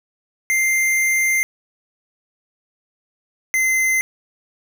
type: tone pair in turn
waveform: square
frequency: 2093 / 2065 Hz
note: C7 / C7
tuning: 0 / -23 cents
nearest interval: unison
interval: 23 cents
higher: first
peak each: -16 dBFS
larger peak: neither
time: 0.5-1.43 / 3.54-4.01 s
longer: first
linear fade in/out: 0 ms
effects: none